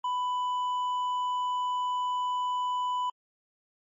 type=tone with hard clipping; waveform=sine; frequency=995 Hz; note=B5; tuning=13 cents sharp; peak=-28 dBFS; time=0.04-3.1 s; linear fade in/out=5 ms; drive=4 dB; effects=MP3 32 kbps